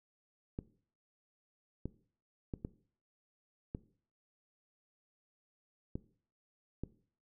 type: clicks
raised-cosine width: 3 ms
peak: -25 dBFS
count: 7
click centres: 0.589 / 1.856 / 2.538 / 2.649 / 3.749 / 5.955 / 6.836 s
effects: noise-tail reverb RT60 0.5 s tail -18 dB re dry